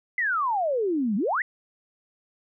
sine exponential two-way sweep, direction down then up, 2060 to 190 to 2060 Hz, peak -22 dBFS, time 0.18-1.42 s, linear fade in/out 2 ms, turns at 1.16 s, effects none

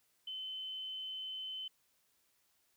sine tone, 3054 Hz, G7, 46 cents flat, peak -40 dBFS, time 0.27-1.68 s, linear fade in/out 5 ms, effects white hiss -75 dBFS RMS until 2.76 s

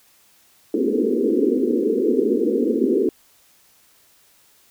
white band-pass noise, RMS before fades -19 dBFS, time 0.74-3.09 s, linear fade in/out 2 ms, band 220 to 470 Hz, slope 96 dB/octave, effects white hiss -56 dBFS RMS until 4.7 s

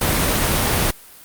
pink noise, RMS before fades -18 dBFS, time 0.01-0.91 s, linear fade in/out 5 ms, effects white hiss -43 dBFS RMS until 1.24 s + Opus 32 kbps

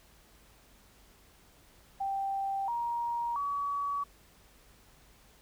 sine tone with pitch steps, 784 / 943.2 / 1134.7 Hz, G5 / A#5 / C#6, 0 / +20 / +40 cents, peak -30 dBFS, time 2-4.04 s, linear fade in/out 10 ms, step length 680 ms, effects added 50 Hz sine -64 dBFS peak until 5.41 s + pink hiss -61 dBFS RMS until 5.41 s

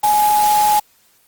sine tone in noise, 840 Hz, G#5, 19 cents sharp, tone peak -11 dBFS, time 0.03-0.8 s, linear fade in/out 10 ms, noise white, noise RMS -23 dBFS, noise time 0.03-0.8 s, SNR +9 dB, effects white hiss -55 dBFS RMS until 1.27 s + Opus 24 kbps

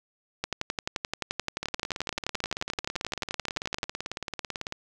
two click trains, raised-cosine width 0.2 ms, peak -15 / -11 dBFS, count 57 / 40, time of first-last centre 1.63-4.724 / 0.44-3.831 s, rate 18.1 / 11.5 Hz, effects none

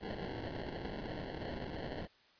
violet noise with sample-and-hold, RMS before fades -42 dBFS, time 0-2.08 s, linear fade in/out 50 ms, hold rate 1225 Hz, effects white hiss -66 dBFS RMS until 2.39 s + resampled to 11025 Hz

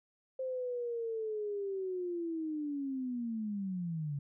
sine linear sweep, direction down, 525 to 138.59 Hz, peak -34 dBFS, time 0.39-4.19 s, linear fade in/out 5 ms, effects none

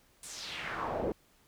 brown noise with band-pass filter sweep, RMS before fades -37 dBFS, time 0.23-1.12 s, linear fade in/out 2 ms, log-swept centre 9400 to 380 Hz, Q 2.5, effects pink hiss -66 dBFS RMS until 1.47 s

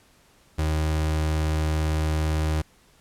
35% pulse tone, 77.78 Hz, D#2, in tune, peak -20 dBFS, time 0.58-2.62 s, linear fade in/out 10 ms, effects pink hiss -58 dBFS RMS until 3 s + low-pass 12000 Hz 12 dB/octave

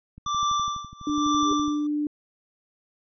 click train, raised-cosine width 5 ms, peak -31 dBFS, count 19, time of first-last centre 0.18-1.68 s, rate 12 Hz
square tone with tremolo, 1174.7 Hz, D6, in tune, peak -22 dBFS, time 0.26-1.87 s, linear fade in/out 5 ms, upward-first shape sine, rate 1.1 Hz, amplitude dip 95%
sine tone, 296.8 Hz, D4, 18 cents sharp, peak -23 dBFS, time 1.07-2.07 s, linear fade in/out 2 ms
sine tone with exponential growth, 400.7 Hz, G4, 38 cents sharp, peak -26 dBFS, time 1.33-1.53 s, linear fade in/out 2 ms, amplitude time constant 42 ms
effects resampled to 16000 Hz

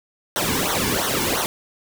pink noise with flanger, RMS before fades -22 dBFS, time 0.36-1.46 s, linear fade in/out 0 ms, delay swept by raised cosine 0.4 to 1.6 ms, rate 2.9 Hz, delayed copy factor -0.9, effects none

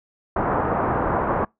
white low-pass noise, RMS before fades -22 dBFS, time 0.36-1.45 s, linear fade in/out 5 ms, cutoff 1200 Hz, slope 24 dB/octave, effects noise-tail reverb RT60 0.2 s tail -26 dB re dry + low-pass 2000 Hz 12 dB/octave

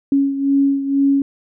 sine beating tone pair, 276.6 / 278.7 Hz, C#4 / C#4, -4 / +9 cents, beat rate 2.1 Hz, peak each -14 / -20 dBFS, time 0.12-1.22 s, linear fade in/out 2 ms, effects none

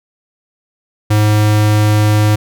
square tone, 105.9 Hz, G#2, 34 cents sharp, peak -9 dBFS, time 1.1-2.36 s, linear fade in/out 10 ms, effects none

